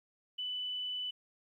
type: tone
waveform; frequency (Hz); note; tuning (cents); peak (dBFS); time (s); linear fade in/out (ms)
sine; 2990; F#7; +17; -35; 0.38-1.11; 10
effects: 12-bit